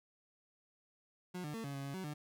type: tone with pitch steps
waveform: 30% pulse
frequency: 180.8 / 149.2 / 226 / 140.4 / 138.3 / 139.3 / 188.2 / 149 Hz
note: F#3 / D3 / A3 / C#3 / C#3 / C#3 / F#3 / D3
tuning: -40 / +28 / +47 / +22 / -4 / +9 / +30 / +25 cents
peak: -38 dBFS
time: 1.34-2.14 s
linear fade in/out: 10 ms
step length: 100 ms
effects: none